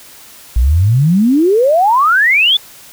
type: exponential sweep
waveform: sine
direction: up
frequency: 55 to 3549 Hz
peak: -7 dBFS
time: 0.56-2.57 s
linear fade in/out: 5 ms
effects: white hiss -38 dBFS RMS until 2.92 s